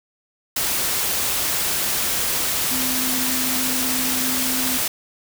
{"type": "tone in noise", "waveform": "sine", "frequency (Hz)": 256.3, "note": "C4", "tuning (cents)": -36, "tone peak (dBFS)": -27, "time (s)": [2.71, 4.78], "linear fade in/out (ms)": 5, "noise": "white", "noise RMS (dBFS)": -22, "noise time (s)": [0.56, 4.88], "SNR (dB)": -8, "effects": []}